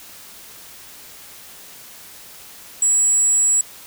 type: tone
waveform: sine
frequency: 7800 Hz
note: B8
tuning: 23 cents flat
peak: -13 dBFS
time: 2.82-3.61 s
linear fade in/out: 2 ms
effects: white hiss -41 dBFS RMS until 3.86 s